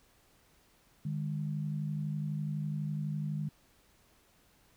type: tone pair together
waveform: sine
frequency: 151.6 / 203.6 Hz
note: D#3 / G#3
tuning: -45 / -34 cents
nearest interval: perfect fourth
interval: 511 cents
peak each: -33 / -39 dBFS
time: 1.05-3.49 s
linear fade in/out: 5 ms
effects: pink hiss -66 dBFS RMS until 4.76 s